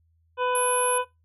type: harmonic tone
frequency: 498.9 Hz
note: B4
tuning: 17 cents sharp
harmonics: 1 / 2 / 3 / 5 / 6 / 7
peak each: -25 / -26 / -32 / -37 / -40 / -47 dBFS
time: 0.37-1.05 s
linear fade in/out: 50 ms
type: tone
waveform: sine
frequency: 11175 Hz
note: F9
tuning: in tune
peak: -25 dBFS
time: 0.55-0.98 s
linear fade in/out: 2 ms
effects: noise-tail reverb RT60 0.2 s tail -20 dB re dry + added 82 Hz sine -62 dBFS peak until 1.24 s